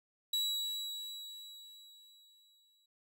40% pulse tone with exponential decay, 3899 Hz, B7, 23 cents flat, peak -29 dBFS, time 0.33-2.86 s, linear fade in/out 5 ms, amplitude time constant 550 ms, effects none

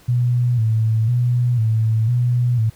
sine tone with vibrato, 116.54 Hz, A#2, in tune, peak -14 dBFS, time 0.08-2.7 s, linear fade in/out 10 ms, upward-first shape square, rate 1 Hz, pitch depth 83 cents each way, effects pink hiss -50 dBFS RMS until 2.75 s

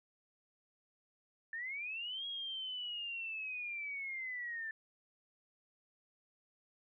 sine linear two-way sweep, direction up then down, 1760 to 3310 to 1760 Hz, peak -39 dBFS, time 1.53-4.71 s, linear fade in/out 2 ms, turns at 2.26 s, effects none

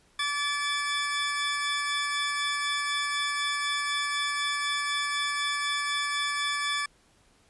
20% pulse tone pair together, 1156 / 1732 Hz, D6 / A6, -28 / -28 cents, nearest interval perfect fifth, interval 700 cents, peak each -25 dBFS, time 0.19-6.86 s, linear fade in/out 5 ms, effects pink hiss -63 dBFS RMS until 7.49 s + resampled to 24000 Hz

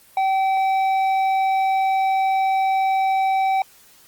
triangle tone with tanh clipping, 769 Hz, G5, 33 cents flat, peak -18 dBFS, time 0.17-3.62 s, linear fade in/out 2 ms, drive 12 dB, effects white hiss -51 dBFS RMS until 4.07 s + Opus 24 kbps

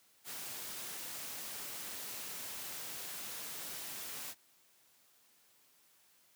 white noise, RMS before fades -44 dBFS, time 0.24-4.35 s, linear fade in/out 50 ms, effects white hiss -68 dBFS RMS until 6.35 s + high-pass 100 Hz 12 dB/octave

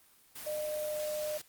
sine tone in noise, 606 Hz, D#5, 46 cents flat, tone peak -33 dBFS, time 0.46-1.38 s, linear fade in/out 10 ms, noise white, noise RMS -44 dBFS, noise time 0.35-1.42 s, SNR +8 dB, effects white hiss -63 dBFS RMS until 1.48 s + Opus 24 kbps

